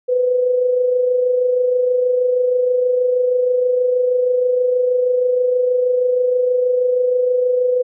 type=tone with amplitude modulation; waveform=sine; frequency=499.4 Hz; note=B4; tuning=19 cents sharp; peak=-11 dBFS; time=0.08-7.83 s; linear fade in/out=20 ms; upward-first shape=sine; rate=26.3 Hz; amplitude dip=45%; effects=none